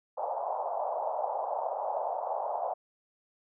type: band-pass noise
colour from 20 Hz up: pink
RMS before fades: -33 dBFS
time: 0.17-2.74 s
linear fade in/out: 10 ms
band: 580 to 920 Hz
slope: 48 dB/octave
effects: none